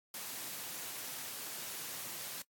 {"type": "high-pass noise", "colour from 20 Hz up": "white", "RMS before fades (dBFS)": -43, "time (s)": [0.14, 2.42], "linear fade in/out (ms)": 2, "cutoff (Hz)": 110, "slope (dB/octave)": 24, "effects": ["noise-tail reverb RT60 0.1 s tail -25 dB re dry", "AAC 64 kbps"]}